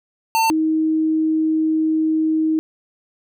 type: tone pair in turn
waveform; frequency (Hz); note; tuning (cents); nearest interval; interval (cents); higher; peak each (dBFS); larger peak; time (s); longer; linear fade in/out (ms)
square / sine; 899 / 315.7; A5 / D#4; +37 / +25; octave + tritone; 1812; first; -15; neither; 0.35-0.5 / 0.5-2.59; second; 0
effects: none